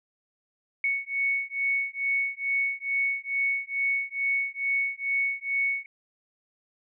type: beating tone pair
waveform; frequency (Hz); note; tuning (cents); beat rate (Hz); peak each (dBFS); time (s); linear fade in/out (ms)
sine; 2217 / 2219.3; C#7 / C#7; 0 / +1; 2.3; -28; 0.84-5.86; 2
effects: none